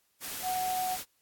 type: tone in noise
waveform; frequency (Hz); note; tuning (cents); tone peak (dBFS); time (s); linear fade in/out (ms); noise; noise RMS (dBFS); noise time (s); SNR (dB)
sine; 740; F#5; 0; -29; 0.42-0.98; 50; white; -38; 0.2-1.05; +6
effects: white hiss -72 dBFS RMS until 1.21 s + AAC 64 kbps